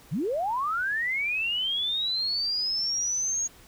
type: linear sweep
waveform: sine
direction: up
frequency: 115.7 to 6645 Hz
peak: -25 dBFS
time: 0.11-3.48 s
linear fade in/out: 20 ms
effects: pink hiss -53 dBFS RMS until 3.67 s